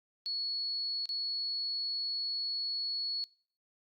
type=tone with dropouts; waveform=sine; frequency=4380 Hz; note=C#8; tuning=22 cents flat; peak=-33 dBFS; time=0.26-3.24 s; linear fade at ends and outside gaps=0 ms; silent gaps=1.056-1.091 s; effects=noise-tail reverb RT60 0.5 s tail -24 dB re dry + Opus 48 kbps